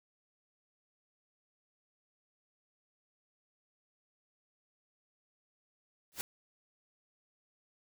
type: noise with exponential growth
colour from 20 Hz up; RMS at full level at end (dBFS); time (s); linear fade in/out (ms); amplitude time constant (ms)
white; -33; 6.12-6.21; 0; 19
effects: none